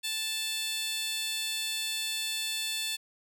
15% pulse tone with high-pass filter, 880 Hz, A5, in tune, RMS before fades -33 dBFS, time 0.03-2.97 s, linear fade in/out 20 ms, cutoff 3900 Hz, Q 1.5, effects none

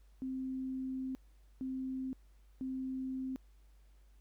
sine tone bursts at uneven times, 261.6 Hz, C4, in tune, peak -36 dBFS, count 3, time 0.22-1.15 / 1.61-2.13 / 2.61-3.36 s, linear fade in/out 0 ms, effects added 50 Hz sine -59 dBFS peak until 4.2 s + pink hiss -75 dBFS RMS until 4.2 s

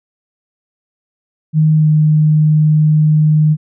sine tone with pitch glide, 155.56 to 153.51 Hz, D#3 to D#3, 0 to -23 cents, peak -7 dBFS, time 1.53-3.57 s, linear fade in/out 50 ms, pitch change -23 cents, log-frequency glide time 1.76-1.88 s, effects none

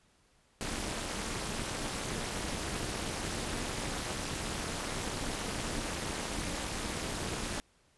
pink noise with amplitude modulation, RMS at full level -32 dBFS, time 0.61-7.6 s, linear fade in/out 0 ms, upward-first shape sine, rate 258 Hz, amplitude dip 100%, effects pink hiss -68 dBFS RMS until 7.97 s + resampled to 24000 Hz

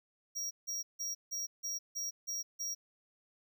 square tone bursts, 5660 Hz, F8, 22 cents sharp, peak -36 dBFS, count 8, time 0.35-2.75 s, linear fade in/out 20 ms, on 160 ms, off 160 ms, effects none

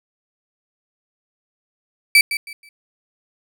35% pulse tone with echo, 2312 Hz, D7, 28 cents flat, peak -6 dBFS, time 2.15-2.21 s, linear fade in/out 2 ms, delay 160 ms, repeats 3, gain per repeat -12 dB, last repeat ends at 2.69 s, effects none

